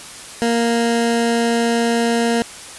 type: tone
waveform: 20% pulse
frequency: 233.1 Hz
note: A#3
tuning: in tune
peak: -10 dBFS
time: 0.42-2.42 s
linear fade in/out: 0 ms
effects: white hiss -35 dBFS RMS until 2.78 s + resampled to 24000 Hz